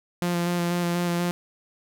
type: tone with vibrato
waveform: sawtooth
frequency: 174 Hz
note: F3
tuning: 6 cents flat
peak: -19 dBFS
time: 0.22-1.31 s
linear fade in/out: 0 ms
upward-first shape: square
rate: 4.1 Hz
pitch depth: 14 cents each way
effects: none